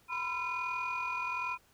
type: tone cluster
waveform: sine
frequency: 980 / 1021 / 1356 / 2453 Hz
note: B5 / C6 / E6 / D#7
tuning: -14 / -43 / +49 / -25 cents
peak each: -38 / -37 / -40 / -35 dBFS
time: 0.08-1.58 s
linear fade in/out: 50 ms
effects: tanh soft clip ceiling -27 dBFS + pink hiss -66 dBFS RMS until 1.73 s